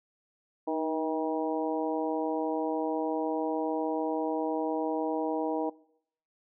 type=harmonic tone with a mistuned harmonic; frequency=159.4 Hz; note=D#3; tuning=42 cents sharp; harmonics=2 / 3 / 4 / 5 / 6; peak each=-32 / -34 / -35 / -36 / -37 dBFS; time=0.67-5.7 s; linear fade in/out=10 ms; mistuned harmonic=2; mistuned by=-38 cents; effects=noise-tail reverb RT60 0.7 s tail -22 dB re dry